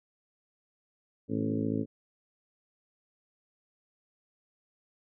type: harmonic tone with a mistuned harmonic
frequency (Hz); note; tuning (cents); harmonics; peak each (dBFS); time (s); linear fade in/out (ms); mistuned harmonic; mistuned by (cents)
54.4; A1; -19; 2 / 3 / 4 / 5 / 6 / 7 / 8 / 9 / 10; -36 / -40 / -33 / -32 / -38 / -46 / -37 / -47 / -46; 1.28-1.86; 50; 3; -23
effects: none